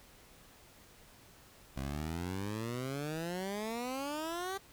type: exponential sweep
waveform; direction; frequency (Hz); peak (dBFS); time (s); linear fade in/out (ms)
15% pulse; up; 65.1 to 395.8; -30; 1.76-4.58; 10
effects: pink hiss -59 dBFS RMS until 4.72 s